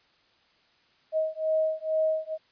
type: beating tone pair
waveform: sine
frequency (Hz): 630 / 632.2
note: D#5 / D#5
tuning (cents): +21 / +27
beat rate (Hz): 2.2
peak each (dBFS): -27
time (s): 1.12-2.38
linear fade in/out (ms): 50
effects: white hiss -64 dBFS RMS until 2.51 s + resampled to 11025 Hz